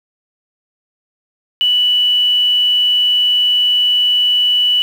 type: tone with quantisation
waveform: sine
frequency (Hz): 2960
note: F#7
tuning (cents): 0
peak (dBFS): -10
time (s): 1.61-4.82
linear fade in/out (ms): 0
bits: 6
effects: none